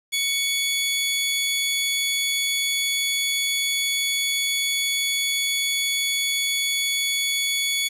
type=tone pair together; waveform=sawtooth; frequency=2227 / 3413 Hz; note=C#7 / G#7; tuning=+7 / +47 cents; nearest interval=perfect fifth; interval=740 cents; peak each=-21 dBFS; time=0.12-7.89 s; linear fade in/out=20 ms; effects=resampled to 32000 Hz + 8-bit